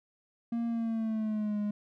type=tone with pitch glide; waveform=triangle; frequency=233.1 to 207.7 Hz; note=A#3 to G#3; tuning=0 to 0 cents; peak=-27 dBFS; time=0.52-1.71 s; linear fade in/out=5 ms; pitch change=-200 cents; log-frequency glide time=0.67-1.59 s; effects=none